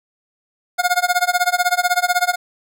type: tone with tremolo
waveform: 25% pulse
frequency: 716 Hz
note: F5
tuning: 43 cents sharp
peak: -8 dBFS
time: 0.78-2.36 s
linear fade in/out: 20 ms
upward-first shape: sine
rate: 16 Hz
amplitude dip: 95%
effects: none